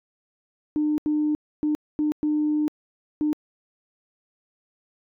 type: tone bursts at uneven times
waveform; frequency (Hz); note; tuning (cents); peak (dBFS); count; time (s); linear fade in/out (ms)
sine; 301.7; D4; +47; -19; 6; 0.76-0.98 / 1.06-1.35 / 1.63-1.75 / 1.99-2.12 / 2.23-2.68 / 3.21-3.33; 0
effects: tanh soft clip ceiling -15 dBFS